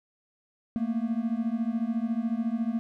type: beating tone pair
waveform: triangle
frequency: 222.3 / 236.3 Hz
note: A3 / A#3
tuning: +18 / +24 cents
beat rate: 14 Hz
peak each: -27 dBFS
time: 0.76-2.79 s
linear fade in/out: 0 ms
effects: none